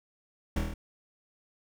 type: noise with echo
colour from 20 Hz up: brown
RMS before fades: -25 dBFS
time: 0.56-0.59 s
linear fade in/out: 5 ms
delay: 25 ms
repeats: 6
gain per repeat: -2 dB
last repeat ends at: 0.74 s
effects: none